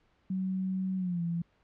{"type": "tone with pitch glide", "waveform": "sine", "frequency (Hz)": [188.2, 169.62], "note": ["F#3", "E3"], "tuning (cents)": [30, 50], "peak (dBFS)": -29, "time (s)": [0.3, 1.42], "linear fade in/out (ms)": 5, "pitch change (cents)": -180, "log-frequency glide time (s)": [0.97, 1.22], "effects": ["pink hiss -69 dBFS RMS until 1.63 s", "low-pass 3000 Hz 12 dB/octave"]}